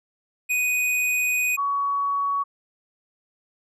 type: tone pair in turn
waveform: square / sine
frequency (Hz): 2489 / 1124.9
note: D#7 / C#6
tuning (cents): 0 / +25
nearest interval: octave + major second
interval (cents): 1375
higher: first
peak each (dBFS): -21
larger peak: neither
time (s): 0.49-1.57 / 1.57-2.44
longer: first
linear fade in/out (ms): 20
effects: resampled to 32000 Hz